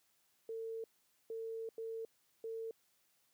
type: tone bursts at uneven times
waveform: sine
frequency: 450 Hz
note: A4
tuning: 39 cents sharp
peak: -40 dBFS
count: 4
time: 0.49-0.84 / 1.3-1.69 / 1.78-2.05 / 2.44-2.71 s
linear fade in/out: 2 ms
effects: white hiss -75 dBFS RMS until 3.33 s + high-pass 80 Hz 12 dB/octave